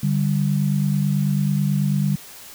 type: tone pair together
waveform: sine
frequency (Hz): 146.83 / 195.99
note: D3 / G3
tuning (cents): 0 / 0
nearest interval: perfect fourth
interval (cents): 500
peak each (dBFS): -19 / -21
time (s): 0.03-2.16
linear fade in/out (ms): 5
effects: white hiss -41 dBFS RMS until 2.54 s